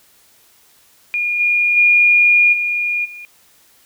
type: tone with level steps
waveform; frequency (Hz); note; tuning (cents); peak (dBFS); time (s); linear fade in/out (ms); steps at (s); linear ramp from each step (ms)
sine; 2428; D#7; -43; -16 / -12 / -8 / -16 / -31; 1.14-3.25; 0; 1.39 / 1.76 / 2.52 / 3.04; 20
effects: white hiss -52 dBFS RMS until 3.85 s